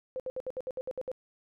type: tone bursts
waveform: sine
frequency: 515 Hz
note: C5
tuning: 28 cents flat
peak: -32 dBFS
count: 10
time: 0.16-1.116 s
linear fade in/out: 0 ms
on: 38 ms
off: 64 ms
effects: none